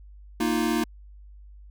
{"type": "chord", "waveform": "square", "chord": "Bb suspended fourth", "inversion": "none", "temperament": "equal", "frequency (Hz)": [233.1, 311.1, 349.2], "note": ["Bb3", "Eb4", "F4"], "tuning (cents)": [0, 0, 0], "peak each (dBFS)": [-27, -27, -29], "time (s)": [0.4, 0.84], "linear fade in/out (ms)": 5, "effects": ["added 50 Hz sine -44 dBFS peak until 1.7 s"]}